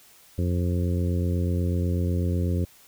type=harmonic tone; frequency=88.1 Hz; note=F2; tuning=16 cents sharp; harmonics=1 / 2 / 3 / 4 / 5 / 6; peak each=-23 / -29 / -33 / -35 / -37 / -39 dBFS; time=0.38-2.65 s; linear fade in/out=5 ms; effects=white hiss -54 dBFS RMS until 2.87 s